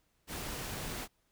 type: noise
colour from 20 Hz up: pink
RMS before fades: -40 dBFS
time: 0.27-1.08 s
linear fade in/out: 50 ms
effects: pink hiss -75 dBFS RMS until 1.31 s